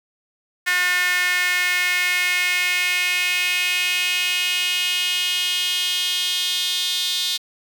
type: tone with high-pass filter sweep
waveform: sawtooth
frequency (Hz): 360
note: F#4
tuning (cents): -47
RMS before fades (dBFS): -21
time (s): 0.66-7.38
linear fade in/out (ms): 20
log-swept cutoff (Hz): 1800 to 3700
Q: 4.1
effects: 7-bit